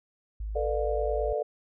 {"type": "tone", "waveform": "sine", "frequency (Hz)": 52.7, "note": "G#1", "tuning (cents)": 26, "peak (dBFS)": -31, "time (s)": [0.4, 1.33], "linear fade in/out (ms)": 5}
{"type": "chord", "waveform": "sine", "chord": "B half-diminished seventh", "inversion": "third", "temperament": "just", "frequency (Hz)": [444.5, 493.9, 592.7, 711.2], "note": ["A4", "B4", "D5", "F5"], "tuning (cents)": [18, 0, 16, 31], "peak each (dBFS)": [-30, -35, -30, -35], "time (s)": [0.55, 1.43], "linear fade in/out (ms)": 10}
{"effects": []}